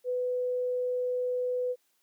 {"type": "tone", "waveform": "sine", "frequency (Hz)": 498.4, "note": "B4", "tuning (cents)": 16, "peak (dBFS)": -27, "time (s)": [0.04, 1.76], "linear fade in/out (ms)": 50, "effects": ["white hiss -72 dBFS RMS until 2.02 s", "high-pass 200 Hz 12 dB/octave"]}